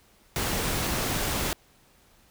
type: noise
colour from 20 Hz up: pink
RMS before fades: -28 dBFS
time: 0.36-1.53 s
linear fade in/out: 0 ms
effects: pink hiss -60 dBFS RMS until 2.3 s